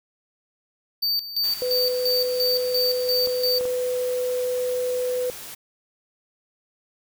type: tone with tremolo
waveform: square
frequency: 4600 Hz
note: D8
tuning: 37 cents flat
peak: -21 dBFS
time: 1.02-3.59 s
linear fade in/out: 10 ms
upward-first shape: square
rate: 2.9 Hz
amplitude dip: 75%
type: noise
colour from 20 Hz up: white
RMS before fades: -38 dBFS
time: 1.43-5.55 s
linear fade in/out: 10 ms
type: tone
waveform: sine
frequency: 500 Hz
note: B4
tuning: 21 cents sharp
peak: -22 dBFS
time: 1.62-5.3 s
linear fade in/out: 0 ms
type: clicks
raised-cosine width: 1 ms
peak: -23 dBFS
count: 3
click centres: 3.273 / 3.61 / 3.654 s
effects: none